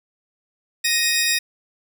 15% pulse tone pair together, 1868.4 / 2494 Hz, A#6 / D#7, +3 / +3 cents, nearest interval perfect fourth, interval 500 cents, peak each -14 dBFS, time 0.84-1.39 s, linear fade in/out 10 ms, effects none

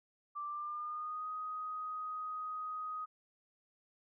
sine tone with pitch glide, 1174.7 to 1251.8 Hz, D6 to D#6, 0 to +10 cents, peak -38 dBFS, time 0.35-3.06 s, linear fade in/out 20 ms, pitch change +110 cents, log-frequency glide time 0.45-1.28 s, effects none

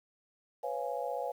sine chord, C# dominant seventh, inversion third, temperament just, 498.9 / 554.4 / 693 / 831.5 Hz, B4 / C#5 / E#5 / G#5, +17 / 0 / -14 / +2 cents, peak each -38 / -38 / -39 / -39 dBFS, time 0.63-1.32 s, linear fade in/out 10 ms, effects 10-bit

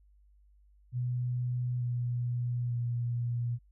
sine tone with pitch steps, 123.6 / 121.69 / 119.8 Hz, B2 / B2 / A#2, +2 / -25 / +48 cents, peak -29 dBFS, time 0.92-3.59 s, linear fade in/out 50 ms, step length 890 ms, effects added 50 Hz sine -59 dBFS peak until 3.71 s

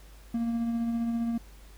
triangle tone with tremolo, 232.4 Hz, A#3, 5 cents flat, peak -23 dBFS, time 0.34-1.38 s, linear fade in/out 5 ms, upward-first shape triangle, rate 15 Hz, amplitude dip 35%, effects added 50 Hz sine -48 dBFS peak until 1.77 s + pink hiss -57 dBFS RMS until 1.77 s

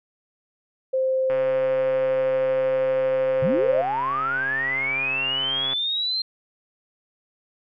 sine tone, 523.3 Hz, C5, in tune, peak -19 dBFS, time 0.93-3.82 s, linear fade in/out 10 ms
click train, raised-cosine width 0.5 ms, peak -19 dBFS, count 595, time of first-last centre 1.3-5.733 s, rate 134 Hz
sine linear sweep, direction up, 116.54 to 4186 Hz, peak -22 dBFS, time 3.42-6.22 s, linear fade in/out 5 ms
effects none

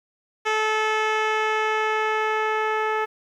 10% pulse tone with low-pass filter sweep, 433.9 Hz, A4, 24 cents flat, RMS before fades -23 dBFS, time 0.45-3.06 s, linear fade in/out 20 ms, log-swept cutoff 4100 to 1700 Hz, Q 0.73, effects 9-bit

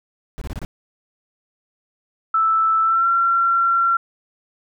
brown noise bursts, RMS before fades -28 dBFS, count 5, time 0.38-0.65 s, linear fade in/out 0 ms, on 34 ms, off 25 ms
sine tone with pitch glide, 1318.5 to 1365 Hz, E6 to F6, 0 to -40 cents, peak -14 dBFS, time 2.34-3.97 s, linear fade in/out 5 ms, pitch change +60 cents, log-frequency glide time 2.82-3.08 s
effects none

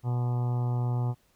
harmonic tone with a mistuned harmonic, 122.4 Hz, B2, 15 cents flat, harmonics 1 / 2 / 3 / 4 / 5 / 6 / 7 / 8 / 9 / 10, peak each -25 / -41 / -43 / -46 / -50 / -44 / -44 / -50 / -52 / -52 dBFS, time 0.03-1.15 s, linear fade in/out 50 ms, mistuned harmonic 9, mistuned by -43 cents, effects pink hiss -67 dBFS RMS until 1.35 s

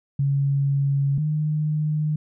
sine tone pair in turn, 139.5 / 152.48 Hz, C#3 / D#3, +11 / -35 cents, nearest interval major second, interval 154 cents, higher second, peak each -18 / -20 dBFS, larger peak first, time 0.19-1.18 / 1.18-2.16 s, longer first, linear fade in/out 5 ms, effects none

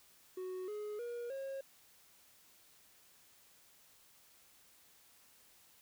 triangle tone with pitch steps, 370 / 420.1 / 477.1 / 541.7 Hz, F#4 / G#4 / A#4 / C#5, 0 / +20 / +40 / -40 cents, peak -38 dBFS, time 0.37-1.61 s, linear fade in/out 5 ms, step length 310 ms, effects white hiss -65 dBFS RMS until 5.81 s

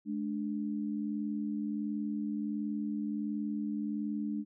sine tone pair together, 212.3 / 293.7 Hz, G#3 / D4, +38 / 0 cents, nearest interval tritone, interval 562 cents, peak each -34 / -36 dBFS, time 0.05-4.45 s, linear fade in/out 50 ms, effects none

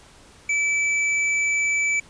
sine tone with hard clipping, 2309 Hz, D7, 30 cents flat, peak -21 dBFS, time 0.49-2 s, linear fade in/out 5 ms, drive 12 dB, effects pink hiss -50 dBFS RMS until 2.09 s + resampled to 22050 Hz

